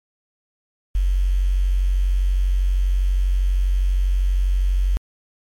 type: tone with quantisation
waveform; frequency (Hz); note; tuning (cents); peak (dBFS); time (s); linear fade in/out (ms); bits
sine; 46.23; F#1; -1; -15; 0.95-4.97; 0; 7
effects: MP3 64 kbps